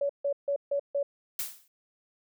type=tone bursts; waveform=sine; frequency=565 Hz; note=C#5; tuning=33 cents sharp; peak=-25 dBFS; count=5; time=0.01-1.03 s; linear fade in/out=5 ms; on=84 ms; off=150 ms
type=noise with exponential decay; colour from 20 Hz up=blue; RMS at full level=-29 dBFS; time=1.39-1.68 s; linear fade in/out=2 ms; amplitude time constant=62 ms
effects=none